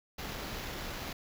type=noise with sample-and-hold; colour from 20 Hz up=pink; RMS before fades=-40 dBFS; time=0.18-1.13 s; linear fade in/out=5 ms; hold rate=8820 Hz; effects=none